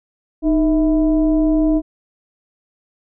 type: tone with frequency modulation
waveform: sine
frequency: 308.8 Hz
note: D#4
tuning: 13 cents flat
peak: -12 dBFS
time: 0.42-1.82 s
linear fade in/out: 50 ms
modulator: 342 Hz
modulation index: 0.59
effects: none